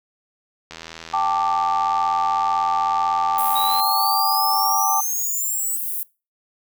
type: click train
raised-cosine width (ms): 0.2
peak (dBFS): -17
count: 254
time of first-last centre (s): 0.71-3.799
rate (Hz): 81.9
type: chord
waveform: sine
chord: G suspended second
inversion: none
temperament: equal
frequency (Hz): 784 / 880 / 1174.7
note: G5 / A5 / D6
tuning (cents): 0 / 0 / 0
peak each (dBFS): -22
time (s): 1.13-5.01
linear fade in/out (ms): 10
type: high-pass noise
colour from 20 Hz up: white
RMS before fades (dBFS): -26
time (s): 3.38-6.03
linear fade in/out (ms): 2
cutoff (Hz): 11000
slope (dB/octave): 24
type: exponential sweep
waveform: sine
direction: up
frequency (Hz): 3794 to 8090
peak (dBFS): -24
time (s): 3.55-5.77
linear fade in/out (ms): 10
effects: noise-tail reverb RT60 0.3 s tail -23 dB re dry